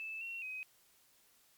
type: tone with pitch steps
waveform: sine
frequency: 2628 / 2726 / 2523 Hz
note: E7 / F7 / D#7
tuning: -6 / -43 / +23 cents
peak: -40 dBFS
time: 0-0.63 s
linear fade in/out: 0 ms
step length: 210 ms
effects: white hiss -68 dBFS RMS until 1.57 s + MP3 96 kbps